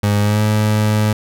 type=tone with pitch glide; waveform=30% pulse; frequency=103.1 to 106.86 Hz; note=G#2 to G#2; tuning=-12 to +50 cents; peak=-10 dBFS; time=0.03-1.13 s; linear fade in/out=5 ms; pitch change=+62 cents; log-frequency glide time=0.21-0.42 s; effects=none